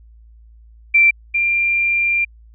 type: tone pair in turn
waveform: sine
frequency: 2349 / 2382 Hz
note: D7 / D7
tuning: 0 / +24 cents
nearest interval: unison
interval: 24 cents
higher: second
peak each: -8 / -14 dBFS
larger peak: first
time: 0.94-1.11 / 1.34-2.25 s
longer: second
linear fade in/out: 10 ms
effects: added 56 Hz sine -42 dBFS peak until 2.54 s